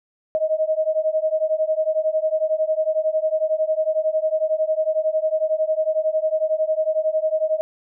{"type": "beating tone pair", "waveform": "sine", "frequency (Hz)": [622.3, 633.3], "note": ["D#5", "D#5"], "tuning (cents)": [0, 30], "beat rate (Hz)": 11, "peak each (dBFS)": -21, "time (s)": [0.35, 7.61], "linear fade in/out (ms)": 0, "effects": []}